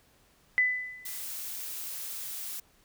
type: tone with exponential decay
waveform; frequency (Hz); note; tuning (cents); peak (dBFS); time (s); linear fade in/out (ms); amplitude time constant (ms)
sine; 2001; B6; +22; -19; 0.58-1.23; 0; 140
type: noise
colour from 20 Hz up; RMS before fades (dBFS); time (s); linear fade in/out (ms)
blue; -38; 1.05-2.6; 5
effects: pink hiss -64 dBFS RMS until 2.84 s